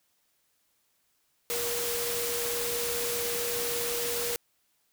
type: tone in noise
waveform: sine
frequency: 475.7 Hz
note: A#4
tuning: 35 cents sharp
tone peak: -33 dBFS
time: 1.5-4.36 s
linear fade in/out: 0 ms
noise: white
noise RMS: -32 dBFS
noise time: 1.5-4.36 s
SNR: -4 dB
effects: white hiss -72 dBFS RMS until 4.92 s